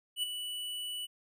square tone with ADSR envelope, 2960 Hz, F#7, in tune, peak -29 dBFS, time 0.16-1.07 s, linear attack 69 ms, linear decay 14 ms, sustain -8 dB, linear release 25 ms, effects none

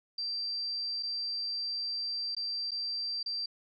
sine tone with dropouts, 4699 Hz, D8, in tune, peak -32 dBFS, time 0.18-3.46 s, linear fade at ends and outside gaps 5 ms, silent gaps 1.027-1.031 / 2.35-2.366 / 2.709-2.716 / 3.23-3.26 s, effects none

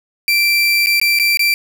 30% pulse tone with dropouts, 2349 Hz, D7, in tune, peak -9 dBFS, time 0.28-1.54 s, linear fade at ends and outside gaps 1 ms, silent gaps 0.861-0.869 / 0.999-1.014 / 1.189-1.197 / 1.372-1.393 s, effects 7-bit

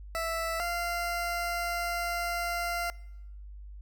20% pulse tone pair in turn, 659.3 / 692.5 Hz, E5 / F5, 0 / -15 cents, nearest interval minor second, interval 85 cents, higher second, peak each -25 dBFS, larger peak neither, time 0.15-0.6 / 0.6-2.9 s, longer second, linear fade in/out 0 ms, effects noise-tail reverb RT60 0.9 s tail -24 dB re dry + added 50 Hz sine -42 dBFS peak until 3.81 s

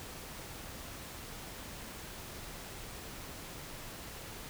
silence, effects pink hiss -46 dBFS RMS until 4.49 s

